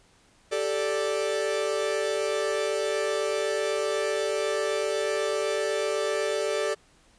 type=chord; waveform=45% pulse; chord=G suspended second; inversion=none; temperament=equal; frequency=392 / 440 / 587.3 Hz; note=G4 / A4 / D5; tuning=0 / 0 / 0 cents; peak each=-31 / -29 / -29 dBFS; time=0.51-6.75 s; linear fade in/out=20 ms; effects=pink hiss -60 dBFS RMS until 7.18 s + resampled to 22050 Hz